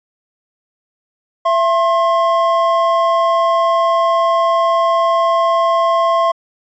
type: tone pair together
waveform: triangle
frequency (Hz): 670 / 1066.3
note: E5 / C6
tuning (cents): +28 / +32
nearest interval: minor sixth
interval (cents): 804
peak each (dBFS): -12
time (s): 1.45-6.32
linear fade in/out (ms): 10
effects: resampled to 16000 Hz